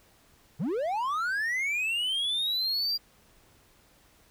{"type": "linear sweep", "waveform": "triangle", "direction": "up", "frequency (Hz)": [121.1, 4799], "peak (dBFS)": -25, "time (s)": [0.59, 2.98], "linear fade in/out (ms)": 20, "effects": ["pink hiss -61 dBFS RMS until 4.3 s"]}